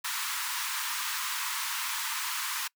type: high-pass noise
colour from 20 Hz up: pink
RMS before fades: -33 dBFS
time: 0.04-2.68 s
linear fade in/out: 10 ms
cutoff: 910 Hz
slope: 96 dB/octave
effects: noise-tail reverb RT60 0.1 s tail -25 dB re dry